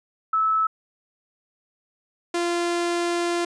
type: tone pair in turn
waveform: sine / sawtooth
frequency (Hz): 1304 / 345.4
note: E6 / F4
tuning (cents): -19 / -19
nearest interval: octave + major seventh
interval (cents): 2300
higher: first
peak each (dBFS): -18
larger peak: neither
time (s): 0.33-0.67 / 2.34-3.45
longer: second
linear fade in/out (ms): 5
effects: resampled to 22050 Hz